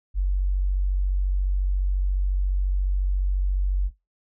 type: tone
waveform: sine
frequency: 47.14 Hz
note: F#1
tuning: 33 cents sharp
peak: -19 dBFS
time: 0.14-3.91 s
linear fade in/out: 50 ms
effects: noise-tail reverb RT60 0.2 s tail -20 dB re dry